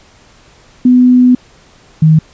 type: tone pair in turn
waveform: sine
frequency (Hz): 249.8 / 157.36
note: B3 / D#3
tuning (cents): +20 / +20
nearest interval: minor sixth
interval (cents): 800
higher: first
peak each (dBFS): -3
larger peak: neither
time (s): 0.85-1.35 / 2.02-2.19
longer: first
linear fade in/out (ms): 5
effects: pink hiss -44 dBFS RMS until 2.33 s + resampled to 16000 Hz